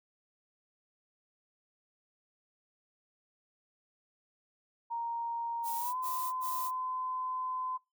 sine tone with pitch glide, 932.3 to 1022.6 Hz, A#5 to C6, 0 to -40 cents, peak -33 dBFS, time 4.9-7.78 s, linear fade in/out 20 ms, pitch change +160 cents, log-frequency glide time 5.78-5.97 s
violet noise bursts, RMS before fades -40 dBFS, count 3, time 5.63-6.714 s, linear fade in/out 50 ms, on 310 ms, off 77 ms
effects noise-tail reverb RT60 0.2 s tail -22 dB re dry

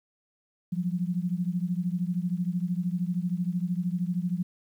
sine beating tone pair, 173.3 / 186.3 Hz, F3 / F#3, -13 / +12 cents, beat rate 13 Hz, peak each -28 / -30 dBFS, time 0.72-4.43 s, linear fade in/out 10 ms, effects 10-bit

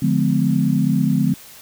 sine chord, D diminished seventh, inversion none, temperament just, 146.83 / 176.2 / 211.4 / 253.7 Hz, D3 / F3 / Ab3 / Cb4, 0 / +16 / +31 / +47 cents, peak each -20 dBFS, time 0.02-1.34 s, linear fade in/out 5 ms, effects white hiss -42 dBFS RMS until 1.61 s

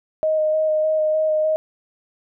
sine tone with vibrato, 622.3 Hz, D#5, in tune, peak -16 dBFS, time 0.23-1.56 s, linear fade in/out 0 ms, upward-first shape square, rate 3.3 Hz, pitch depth 11 cents each way, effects none

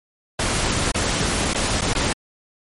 pink noise with dropouts, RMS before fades -21 dBFS, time 0.39-2.13 s, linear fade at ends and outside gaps 5 ms, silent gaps 0.918-0.944 / 1.536-1.545 / 1.811-1.817 / 1.936-1.95 s, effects MP3 48 kbps

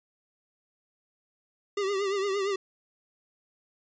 square tone with vibrato, 395.5 Hz, G4, 15 cents sharp, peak -27 dBFS, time 1.77-2.56 s, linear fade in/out 5 ms, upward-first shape triangle, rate 8.7 Hz, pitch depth 83 cents each way, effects resampled to 16000 Hz

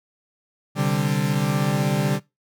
40% pulse chord, C suspended second, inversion none, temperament equal, 130.81 / 146.83 / 196 Hz, C3 / D3 / G3, 0 / 0 / 0 cents, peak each -25 / -21 / -24 dBFS, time 0.75-2.2 s, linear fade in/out 50 ms, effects noise-tail reverb RT60 0.2 s tail -20 dB re dry

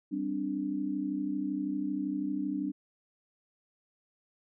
sine chord, G suspended fourth, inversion none, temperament just, 196 / 261.3 / 294 Hz, G3 / C4 / D4, 0 / -2 / +2 cents, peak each -37 / -36 / -32 dBFS, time 0.11-2.72 s, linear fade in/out 20 ms, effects none

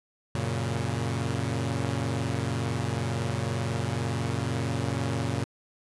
sawtooth chord, F# major, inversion none, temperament equal, 92.5 / 116.54 / 138.59 Hz, F#2 / A#2 / C#3, 0 / 0 / 0 cents, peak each -29 / -26 / -28 dBFS, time 0.35-5.44 s, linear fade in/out 0 ms, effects resampled to 24000 Hz

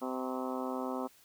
harmonic tone with a mistuned harmonic, 129.2 Hz, C3, 21 cents flat, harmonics 2 / 3 / 4 / 5 / 6 / 7 / 8 / 9 / 10, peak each -37 / -42 / -41 / -44 / -44 / -45 / -45 / -47 / -47 dBFS, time 0.01-1.08 s, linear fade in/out 20 ms, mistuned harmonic 9, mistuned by -60 cents, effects white hiss -62 dBFS RMS until 1.24 s

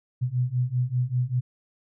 sine beating tone pair, 122.4 / 127.5 Hz, B2 / C3, -15 / -44 cents, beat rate 5.1 Hz, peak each -26 / -25 dBFS, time 0.21-1.41 s, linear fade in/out 20 ms, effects none

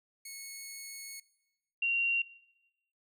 10% pulse / sine tone pair in turn, 2197 / 2758 Hz, C#7 / F7, -16 / -22 cents, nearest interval major third, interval 394 cents, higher second, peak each -34 / -27 dBFS, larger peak second, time 0.25-1.2 / 1.82-2.22 s, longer first, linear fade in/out 5 ms, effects noise-tail reverb RT60 1.0 s tail -20 dB re dry

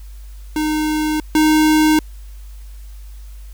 square tone pair in turn, 307.2 / 309.2 Hz, D#4 / D#4, -22 / -11 cents, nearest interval unison, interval 11 cents, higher second, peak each -17 / -11 dBFS, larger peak second, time 0.56-1.2 / 1.35-1.99 s, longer neither, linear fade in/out 2 ms, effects added 50 Hz sine -32 dBFS peak until 3.53 s + white hiss -51 dBFS RMS until 3.53 s

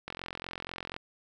click train, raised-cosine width 0.3 ms, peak -21 dBFS, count 40, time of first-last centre 0.08-0.964 s, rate 44.1 Hz, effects none

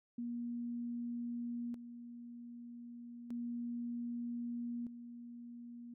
sine tone with tremolo, 238.3 Hz, A#3, 38 cents sharp, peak -38 dBFS, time 0.18-5.94 s, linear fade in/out 5 ms, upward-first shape square, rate 0.32 Hz, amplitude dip 65%, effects none

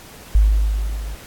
sine tone with level ramp, 51.91 Hz, G#1, in tune, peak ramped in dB -8 to -26 dBFS, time 0.35-1.15 s, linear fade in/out 0 ms, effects pink hiss -41 dBFS RMS until 1.26 s + AAC 64 kbps

